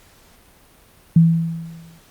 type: tone with exponential decay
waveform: sine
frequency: 165.4 Hz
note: E3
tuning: 6 cents sharp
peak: -6 dBFS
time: 1.16-1.99 s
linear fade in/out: 5 ms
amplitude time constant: 180 ms
effects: pink hiss -51 dBFS RMS until 2.1 s + Opus 48 kbps